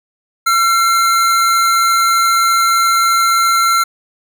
square tone pair together, 1355.8 / 2121 Hz, E6 / C7, +48 / +23 cents, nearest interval minor sixth, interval 775 cents, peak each -11 / -22 dBFS, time 0.46-3.84 s, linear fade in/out 10 ms, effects none

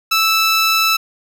15% pulse tone, 1317 Hz, E6, 2 cents flat, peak -6 dBFS, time 0.11-0.97 s, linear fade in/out 10 ms, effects none

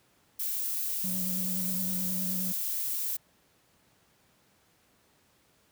violet noise, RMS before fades -32 dBFS, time 0.39-3.17 s, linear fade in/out 10 ms
triangle tone with vibrato, 185 Hz, F#3, in tune, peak -32 dBFS, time 1.04-2.52 s, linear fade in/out 2 ms, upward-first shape triangle, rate 9.5 Hz, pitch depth 42 cents each way
effects pink hiss -66 dBFS RMS until 5.71 s + high-pass 80 Hz 12 dB/octave

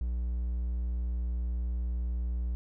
triangle tone, 59.9 Hz, A#1, 48 cents sharp, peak -27 dBFS, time 0.01-2.55 s, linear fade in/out 0 ms, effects none

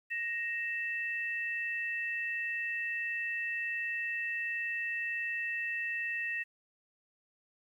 sine tone pair together, 1870.4 / 2649 Hz, A#6 / E7, +5 / +8 cents, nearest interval tritone, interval 603 cents, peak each -34 / -37 dBFS, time 0.1-6.44 s, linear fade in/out 20 ms, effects 11-bit

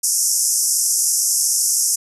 pink band-pass noise, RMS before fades -18 dBFS, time 0.03-1.96 s, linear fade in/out 10 ms, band 5300 to 12000 Hz, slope 96 dB/octave, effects none

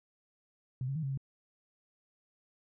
sine tone with pitch steps, 128.1 / 136.8 / 159.1 / 136.3 / 135.5 Hz, C3 / C#3 / D#3 / C#3 / C#3, -36 / -23 / +39 / -29 / -39 cents, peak -32 dBFS, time 0.81-1.175 s, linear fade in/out 2 ms, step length 73 ms, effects none

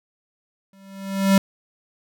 square tone with exponential growth, 194.7 Hz, G3, 12 cents flat, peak -11 dBFS, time 0.73-1.38 s, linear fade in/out 2 ms, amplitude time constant 140 ms, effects none

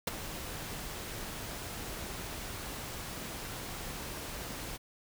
pink noise with ADSR envelope, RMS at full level -29 dBFS, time 0.07-4.78 s, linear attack 6 ms, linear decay 16 ms, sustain -12 dB, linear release 26 ms, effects none

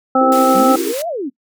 harmonic tone, 261.6 Hz, C4, in tune, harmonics 1 / 2 / 3 / 5, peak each -15 / -15 / -15 / -15 dBFS, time 0.15-0.76 s, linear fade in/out 5 ms
sine chord, C# diminished seventh, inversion none, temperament equal with one note detuned, 271.6 / 329.6 / 392 / 466.2 Hz, C#4 / E4 / G4 / Bb4, -35 / 0 / 0 / 0 cents, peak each -25 / -22 / -26 / -27 dBFS, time 0.2-0.93 s, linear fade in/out 20 ms
white band-pass noise, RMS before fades -28 dBFS, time 0.32-1.02 s, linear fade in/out 0 ms, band 1000 to 16000 Hz, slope 12 dB/octave
sine exponential two-way sweep, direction up then down, 181.2 to 710 to 246.7 Hz, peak -19 dBFS, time 0.54-1.3 s, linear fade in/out 20 ms, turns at 1.08 s
effects noise-tail reverb RT60 0.1 s tail -19 dB re dry

